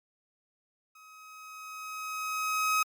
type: tone with level ramp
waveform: 30% pulse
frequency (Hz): 1269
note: D#6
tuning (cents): +34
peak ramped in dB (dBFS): -50 to -21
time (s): 0.95-2.83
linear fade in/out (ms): 5
effects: Opus 48 kbps